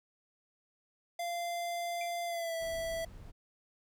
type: tone with pitch glide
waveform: square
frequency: 691 to 659 Hz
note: F5 to E5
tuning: -19 to -1 cents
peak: -35 dBFS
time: 1.19-3.05 s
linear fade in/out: 5 ms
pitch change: -82 cents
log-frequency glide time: 2.26-2.55 s
type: tone with exponential decay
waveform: triangle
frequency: 2349 Hz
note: D7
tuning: in tune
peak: -36 dBFS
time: 2.01-2.13 s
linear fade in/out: 2 ms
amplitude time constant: 26 ms
type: noise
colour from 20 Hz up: brown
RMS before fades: -49 dBFS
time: 2.6-3.32 s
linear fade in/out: 20 ms
effects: none